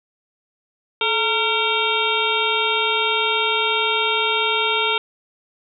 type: harmonic tone with a mistuned harmonic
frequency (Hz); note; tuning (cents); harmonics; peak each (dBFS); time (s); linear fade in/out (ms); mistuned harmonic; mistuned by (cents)
458.5; A#4; -29; 1 / 2 / 3 / 5 / 6 / 7 / 8; -25 / -25 / -25 / -25 / -25 / -25 / -25; 1.01-4.98; 2; 1; -99
effects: none